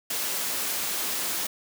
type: high-pass noise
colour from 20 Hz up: white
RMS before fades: -29 dBFS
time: 0.1-1.47 s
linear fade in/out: 5 ms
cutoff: 170 Hz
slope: 12 dB/octave
effects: none